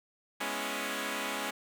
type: chord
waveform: 5% pulse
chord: C# minor seventh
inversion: second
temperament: equal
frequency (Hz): 207.7 / 246.9 / 277.2 / 329.6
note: G#3 / B3 / C#4 / E4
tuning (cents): 0 / 0 / 0 / 0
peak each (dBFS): -27 / -29 / -25 / -30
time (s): 0.4-1.51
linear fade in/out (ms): 10
effects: none